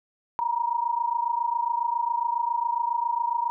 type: tone pair together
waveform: sine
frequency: 932.7 / 960 Hz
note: A#5 / B5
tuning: +1 / -49 cents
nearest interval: unison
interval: 50 cents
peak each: -26 dBFS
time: 0.39-3.5 s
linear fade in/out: 0 ms
effects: none